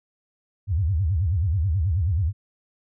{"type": "tone with vibrato", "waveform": "sine", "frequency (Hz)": 87.31, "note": "F2", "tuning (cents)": 0, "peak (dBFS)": -19, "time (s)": [0.67, 2.33], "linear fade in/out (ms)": 50, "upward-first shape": "sine", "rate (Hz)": 9.3, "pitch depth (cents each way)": 290, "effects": []}